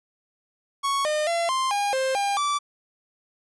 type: tone with pitch steps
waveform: 45% pulse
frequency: 1109 / 608 / 680 / 1050 / 812 / 527 / 803 / 1162 Hz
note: C#6 / D#5 / F5 / C6 / G#5 / C5 / G5 / D6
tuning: 0 / -40 / -46 / +6 / -39 / +12 / +41 / -19 cents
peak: -22 dBFS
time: 0.83-2.59 s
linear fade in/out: 20 ms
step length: 220 ms
effects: resampled to 24000 Hz